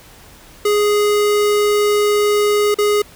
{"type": "tone with dropouts", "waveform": "square", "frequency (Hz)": 415.3, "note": "G#4", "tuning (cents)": 0, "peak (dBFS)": -13, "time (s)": [0.65, 3.02], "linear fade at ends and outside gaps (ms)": 5, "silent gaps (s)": [2.744, 2.785], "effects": ["pink hiss -43 dBFS RMS until 3.15 s"]}